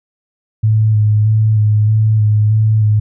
sine tone with vibrato, 107.6 Hz, A2, 38 cents flat, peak -8 dBFS, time 0.63-3 s, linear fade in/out 10 ms, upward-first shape square, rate 1.6 Hz, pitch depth 22 cents each way, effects none

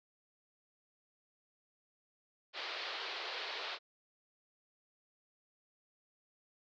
white band-pass noise, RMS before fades -42 dBFS, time 2.53-3.79 s, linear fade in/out 50 ms, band 370 to 4500 Hz, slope 48 dB/octave, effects none

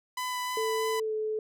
sawtooth tone with vibrato, 1000 Hz, B5, 21 cents sharp, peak -27 dBFS, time 0.17-1 s, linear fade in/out 5 ms, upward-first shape sine, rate 3.2 Hz, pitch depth 9 cents each way
sine tone with pitch glide, 441.6 to 432.5 Hz, A4 to A4, +6 to -30 cents, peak -28 dBFS, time 0.57-1.39 s, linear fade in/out 2 ms, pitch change -36 cents, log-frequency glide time 0.99-1.14 s
effects none

